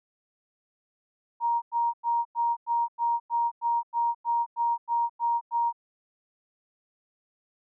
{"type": "tone bursts", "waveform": "sine", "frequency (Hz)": 939, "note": "A#5", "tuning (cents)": 12, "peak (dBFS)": -22, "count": 14, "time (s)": [1.4, 5.728], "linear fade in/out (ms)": 50, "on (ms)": 220, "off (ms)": 96, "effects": []}